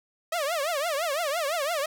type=tone with vibrato; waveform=sawtooth; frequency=620 Hz; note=D#5; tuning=6 cents flat; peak=-22 dBFS; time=0.32-1.86 s; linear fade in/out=5 ms; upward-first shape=triangle; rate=5.9 Hz; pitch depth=260 cents each way; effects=none